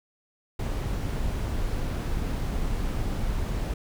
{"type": "noise", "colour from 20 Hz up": "brown", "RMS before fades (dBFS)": -28, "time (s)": [0.59, 3.74], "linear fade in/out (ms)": 5, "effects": []}